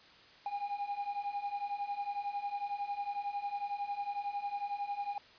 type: beating tone pair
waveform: triangle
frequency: 805 / 816 Hz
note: G5 / G#5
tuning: +46 / -31 cents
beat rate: 11 Hz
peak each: -38 / -35 dBFS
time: 0.46-5.18 s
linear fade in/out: 2 ms
effects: white hiss -58 dBFS RMS until 5.38 s + resampled to 11025 Hz